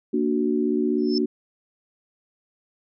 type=chord; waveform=sine; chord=Bb augmented; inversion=none; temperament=equal; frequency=233.1 / 293.7 / 370 Hz; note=Bb3 / D4 / F#4; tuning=0 / 0 / 0 cents; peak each=-24 dBFS; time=0.13-1.26 s; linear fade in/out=10 ms
type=tone with exponential growth; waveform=sine; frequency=5274 Hz; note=E8; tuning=in tune; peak=-23 dBFS; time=0.98-1.18 s; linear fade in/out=1 ms; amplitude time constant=42 ms
effects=none